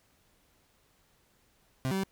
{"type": "tone with pitch steps", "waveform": "30% pulse", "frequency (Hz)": [130.9, 191.7, 193], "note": ["C3", "G3", "G3"], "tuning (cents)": [1, -38, -27], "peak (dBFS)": -26, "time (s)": [1.85, 2.036], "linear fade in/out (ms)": 0, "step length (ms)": 62, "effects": ["pink hiss -68 dBFS RMS until 2.11 s"]}